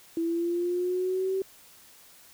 sine linear sweep, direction up, 329.6 to 385.4 Hz, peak -25 dBFS, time 0.17-1.42 s, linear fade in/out 2 ms, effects white hiss -54 dBFS RMS until 2.33 s

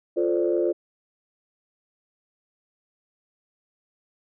sine chord, D minor seventh, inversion first, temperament equal with one note detuned, 349.2 / 440 / 520.8 / 587.3 Hz, F4 / A4 / C5 / D5, 0 / 0 / -8 / 0 cents, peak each -22 / -27 / -27 / -28 dBFS, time 0.16-0.73 s, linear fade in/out 20 ms, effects tanh soft clip ceiling -10 dBFS

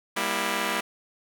5% pulse chord, E diminished, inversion first, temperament just, 197.78 / 237.3 / 329.6 Hz, G3 / Bb3 / E4, +16 / +31 / 0 cents, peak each -19 dBFS, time 0.16-0.81 s, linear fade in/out 10 ms, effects none

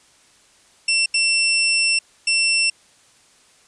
20% pulse tone bursts at uneven times, 2700 Hz, E7, 41 cents sharp, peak -11 dBFS, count 3, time 0.88-1.06 / 1.14-1.99 / 2.27-2.7 s, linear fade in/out 5 ms, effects white hiss -54 dBFS RMS until 3.67 s + resampled to 22050 Hz

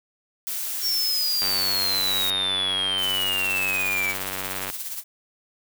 blue noise, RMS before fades -29 dBFS, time 0.47-2.3 s, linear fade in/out 0 ms
triangle exponential sweep, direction down, 5560 to 2269 Hz, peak -21 dBFS, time 0.81-4.15 s, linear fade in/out 50 ms
click train, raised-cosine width 0.3 ms, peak -14 dBFS, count 312, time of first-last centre 1.42-4.701 s, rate 94.8 Hz
blue noise with tremolo, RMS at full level -30 dBFS, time 2.97-5.04 s, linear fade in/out 50 ms, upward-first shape triangle, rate 17 Hz, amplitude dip 60%
effects none

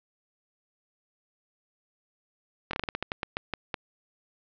slowing click train, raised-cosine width 0.3 ms, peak -13 dBFS, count 13, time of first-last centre 2.71-3.742 s, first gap 23 ms, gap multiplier 1.22, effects low-pass 4000 Hz 12 dB/octave

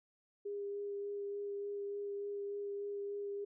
sine tone with vibrato, 404.7 Hz, G#4, 45 cents flat, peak -38 dBFS, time 0.45-3.45 s, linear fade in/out 10 ms, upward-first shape sine, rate 3.4 Hz, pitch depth 11 cents each way, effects none

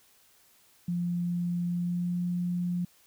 sine tone with pitch glide, 174.61 to 176.64 Hz, F3 to F3, 0 to +20 cents, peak -27 dBFS, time 0.88-2.85 s, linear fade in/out 5 ms, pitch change +20 cents, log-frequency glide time 1.68-2.2 s, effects white hiss -62 dBFS RMS until 3.06 s

